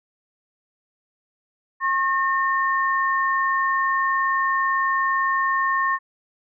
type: tone pair together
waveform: sine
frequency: 1082 / 1819.7 Hz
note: C#6 / A#6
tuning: -42 / -42 cents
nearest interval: major sixth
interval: 900 cents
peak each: -20 / -23 dBFS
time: 1.8-5.99 s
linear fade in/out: 50 ms
effects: none